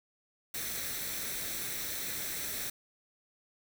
white noise with comb filter, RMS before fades -37 dBFS, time 0.54-2.7 s, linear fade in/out 5 ms, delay 0.51 ms, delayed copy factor +0.55, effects none

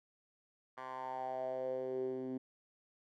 10% pulse tone with band-pass filter sweep, 129.7 Hz, C3, 15 cents flat, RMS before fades -40 dBFS, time 0.77-2.38 s, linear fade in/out 10 ms, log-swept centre 1200 to 280 Hz, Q 5.5, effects none

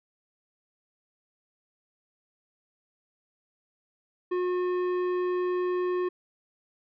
triangle tone with tanh clipping, 361 Hz, F#4, 43 cents flat, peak -27 dBFS, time 4.31-6.09 s, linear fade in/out 10 ms, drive 16 dB, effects none

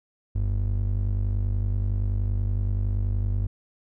triangle ring-modulated tone, 72.2 Hz, D2, 29 cents flat, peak -17 dBFS, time 0.35-3.47 s, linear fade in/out 10 ms, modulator 25.3 Hz, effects none

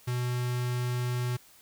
square tone with notch filter, 123.47 Hz, B2, in tune, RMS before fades -30 dBFS, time 0.07-1.37 s, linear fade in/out 10 ms, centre 540 Hz, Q 1.4, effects white hiss -57 dBFS RMS until 1.61 s

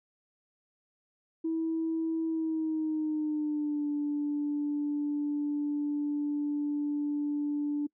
sine tone with pitch glide, 324.6 to 292.5 Hz, E4 to D4, -27 to -7 cents, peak -27 dBFS, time 1.44-7.87 s, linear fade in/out 10 ms, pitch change -180 cents, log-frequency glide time 2.26-3.88 s, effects noise-tail reverb RT60 0.1 s tail -26 dB re dry + tanh soft clip ceiling -23 dBFS

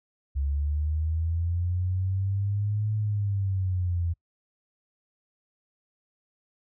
sine linear two-way sweep, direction up then down, 68.4 to 107.5 to 83.9 Hz, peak -24 dBFS, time 0.35-4.14 s, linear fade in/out 20 ms, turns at 2.94 s, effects noise-tail reverb RT60 0.1 s tail -26 dB re dry

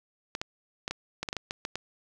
clicks, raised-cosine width 0.2 ms, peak -15 dBFS, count 11, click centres 0.351 / 0.415 / 0.879 / 0.91 / 1.23 / 1.288 / 1.329 / 1.367 / 1.509 / 1.651 / 1.756 s, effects none

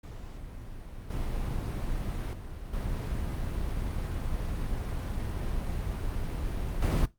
brown noise with level steps, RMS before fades -42 / -32 / -40 / -32 / -24 dBFS, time 0.03-7.06 s, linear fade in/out 10 ms, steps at 1.1 / 2.33 / 2.73 / 6.82 s, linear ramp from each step 5 ms, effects noise-tail reverb RT60 0.2 s tail -17 dB re dry + Opus 48 kbps

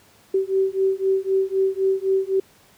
sine beating tone pair, 382.5 / 386.4 Hz, G4 / G4, -42 / -25 cents, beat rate 3.9 Hz, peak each -21 dBFS, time 0.34-2.4 s, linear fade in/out 5 ms, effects pink hiss -54 dBFS RMS until 2.77 s + high-pass 80 Hz 12 dB/octave

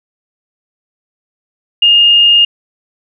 sine tone, 2834 Hz, F7, 25 cents sharp, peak -4 dBFS, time 1.82-2.45 s, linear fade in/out 5 ms, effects none

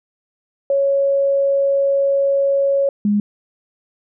sine tone pair in turn, 554 / 206.4 Hz, C#5 / G#3, -1 / -10 cents, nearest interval octave + perfect fourth, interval 1709 cents, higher first, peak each -13 dBFS, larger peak neither, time 0.7-2.89 / 3.05-3.2 s, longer first, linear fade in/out 2 ms, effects none

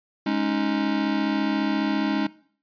square chord, Ab suspended fourth, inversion none, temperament just, 207.7 / 276.9 / 311.5 Hz, Ab3 / Db4 / Eb4, 0 / -2 / +2 cents, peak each -27 dBFS, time 0.26-2.27 s, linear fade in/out 5 ms, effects noise-tail reverb RT60 0.5 s tail -20 dB re dry + resampled to 11025 Hz

